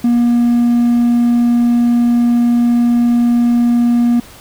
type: tone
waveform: triangle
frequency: 238.6 Hz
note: A#3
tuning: 41 cents sharp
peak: -6 dBFS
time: 0.04-4.2 s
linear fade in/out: 5 ms
effects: tanh soft clip ceiling -2 dBFS + pink hiss -38 dBFS RMS until 4.4 s